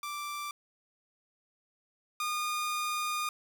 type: tone pair in turn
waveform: sawtooth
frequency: 1174.7 / 1219.8 Hz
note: D6 / D#6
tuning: 0 / -35 cents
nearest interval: minor second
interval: 65 cents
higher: second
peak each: -32 / -27 dBFS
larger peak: second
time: 0.03-0.51 / 2.2-3.29 s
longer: second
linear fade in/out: 2 ms
effects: 10-bit